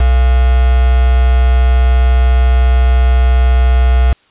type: tone with quantisation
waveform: sine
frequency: 62.9 Hz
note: B1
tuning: 32 cents sharp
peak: -6 dBFS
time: 0-4.13 s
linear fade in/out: 5 ms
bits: 3
effects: white hiss -51 dBFS RMS until 4.3 s + resampled to 8000 Hz